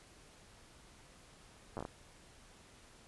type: slowing click train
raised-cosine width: 1 ms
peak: -27 dBFS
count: 6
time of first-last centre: 1.77-1.851 s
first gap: 9 ms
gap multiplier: 1.3
effects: pink hiss -60 dBFS RMS until 3.07 s + resampled to 24000 Hz